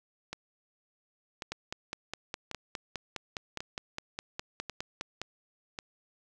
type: two click trains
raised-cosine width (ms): 0.2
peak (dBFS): -20 / -18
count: 6 / 19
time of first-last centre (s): 0.33-5.789 / 1.52-5.216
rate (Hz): 0.916 / 4.87
effects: none